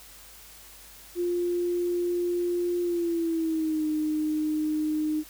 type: tone with pitch glide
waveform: sine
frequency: 350.9 to 307.2 Hz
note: F4 to D#4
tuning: +8 to -22 cents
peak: -24 dBFS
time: 1.15-5.24 s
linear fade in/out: 50 ms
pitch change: -230 cents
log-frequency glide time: 2.82-3.87 s
effects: added 50 Hz sine -56 dBFS peak until 5.29 s + white hiss -49 dBFS RMS until 5.29 s